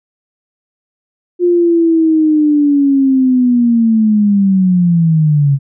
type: linear sweep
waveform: sine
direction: down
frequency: 355.9 to 136.3 Hz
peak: -7 dBFS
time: 1.39-5.59 s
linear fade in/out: 50 ms
effects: none